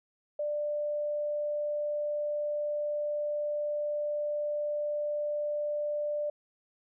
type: tone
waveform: sine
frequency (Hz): 592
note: D5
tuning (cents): +14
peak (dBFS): -29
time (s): 0.39-6.3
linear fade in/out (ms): 5
effects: none